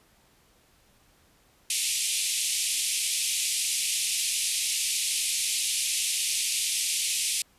white band-pass noise, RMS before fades -28 dBFS, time 1.7-7.42 s, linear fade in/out 2 ms, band 2300 to 11000 Hz, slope 48 dB/octave, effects pink hiss -62 dBFS RMS until 7.58 s + resampled to 32000 Hz

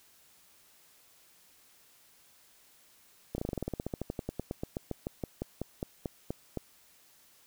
slowing click train, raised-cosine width 2 ms, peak -20 dBFS, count 30, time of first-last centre 3.35-6.573 s, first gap 31 ms, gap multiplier 1.08, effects white hiss -62 dBFS RMS until 7.46 s

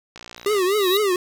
click train, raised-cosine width 0.2 ms, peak -20 dBFS, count 26, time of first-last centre 0.16-0.583 s, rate 59.1 Hz
square tone with exponential growth, 3829 Hz, A#7, 46 cents sharp, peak -19 dBFS, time 0.37-0.97 s, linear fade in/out 1 ms, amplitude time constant 130 ms
square tone with vibrato, 392 Hz, G4, in tune, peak -18 dBFS, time 0.46-1.16 s, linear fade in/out 2 ms, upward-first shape triangle, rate 4.1 Hz, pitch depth 180 cents each way
effects none

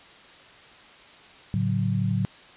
sine chord, F# minor, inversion first, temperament equal with one note detuned, 110 / 141.26 / 185 Hz, A2 / C#3 / F#3, 0 / +33 / 0 cents, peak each -25 / -28 / -26 dBFS, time 1.54-2.25 s, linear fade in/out 0 ms, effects white hiss -49 dBFS RMS until 2.56 s + resampled to 8000 Hz

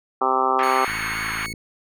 harmonic tone, 130.81 Hz, C3, in tune, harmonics 2 / 3 / 4 / 5 / 6 / 7 / 8 / 9 / 10, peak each -33 / -26 / -30 / -32 / -23 / -26 / -27 / -22 / -27 dBFS, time 0.21-0.85 s, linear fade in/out 5 ms
white band-pass noise, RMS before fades -28 dBFS, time 0.59-1.46 s, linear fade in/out 0 ms, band 1100 to 2200 Hz, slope 24 dB/octave
sawtooth tone with vibrato, 2195 Hz, C#7, 18 cents flat, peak -27 dBFS, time 0.63-1.53 s, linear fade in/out 2 ms, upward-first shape sine, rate 3.9 Hz, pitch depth 15 cents each way
click train, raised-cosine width 3 ms, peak -25 dBFS, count 37, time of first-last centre 0.88-1.538 s, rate 54.7 Hz
effects none

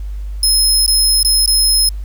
25% pulse tone with dropouts, 5150 Hz, E8, 41 cents flat, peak -5 dBFS, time 0.43-1.89 s, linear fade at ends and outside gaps 2 ms, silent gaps 0.863-0.878 / 1.23-1.248 / 1.46-1.476 s, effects added 50 Hz sine -21 dBFS peak until 2.04 s + pink hiss -50 dBFS RMS until 2.04 s

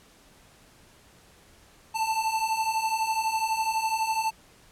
square beating tone pair, 877 / 889 Hz, A5 / A5, -6 / +18 cents, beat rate 12 Hz, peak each -31 / -27 dBFS, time 1.94-4.31 s, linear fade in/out 20 ms, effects pink hiss -56 dBFS RMS until 4.71 s + low-pass 12000 Hz 12 dB/octave

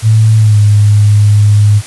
sine tone with pitch glide, 110 to 103.95 Hz, A2 to G#2, 0 to +2 cents, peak -3 dBFS, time 0.02-1.82 s, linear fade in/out 50 ms, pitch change -98 cents, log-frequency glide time 0.37-0.59 s, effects white hiss -28 dBFS RMS until 1.86 s + resampled to 24000 Hz

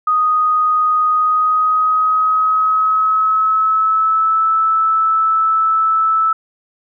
sine tone with pitch glide, 1244.5 to 1311.7 Hz, D#6 to E6, 0 to -9 cents, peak -11 dBFS, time 0.07-6.33 s, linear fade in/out 5 ms, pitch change +91 cents, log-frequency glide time 1.1-4.45 s, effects none

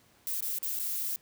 violet noise with dropouts, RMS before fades -33 dBFS, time 0.27-1.16 s, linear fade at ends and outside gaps 0 ms, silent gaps 0.406-0.424 / 0.586-0.629 / 0.79-0.796 s, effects pink hiss -63 dBFS RMS until 1.21 s + high-pass 80 Hz 12 dB/octave

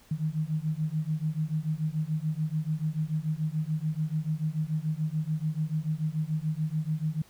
sine beating tone pair, 152.4 / 159.3 Hz, D#3 / D#3, -36 / +41 cents, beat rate 6.9 Hz, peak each -30 dBFS, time 0.11-7.22 s, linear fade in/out 5 ms, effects pink hiss -58 dBFS RMS until 7.29 s

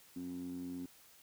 15% pulse tone with band-pass filter, 89.3 Hz, F2, 39 cents sharp, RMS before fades -43 dBFS, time 0.16-0.86 s, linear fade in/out 5 ms, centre 250 Hz, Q 6.8, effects white hiss -62 dBFS RMS until 1.22 s

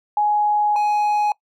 sine / triangle tone pair in turn, 836 / 836 Hz, G#5 / G#5, +11 / +11 cents, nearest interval unison, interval 0 cents, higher neither, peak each -15 / -14 dBFS, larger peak second, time 0.17-0.76 / 0.76-1.32 s, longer first, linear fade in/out 2 ms, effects noise-tail reverb RT60 0.1 s tail -22 dB re dry

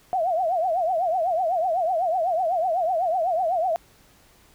sine tone with vibrato, 697 Hz, F5, 4 cents flat, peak -20 dBFS, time 0.13-3.76 s, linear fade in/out 0 ms, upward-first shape triangle, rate 8 Hz, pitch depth 200 cents each way, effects pink hiss -56 dBFS RMS until 4.54 s

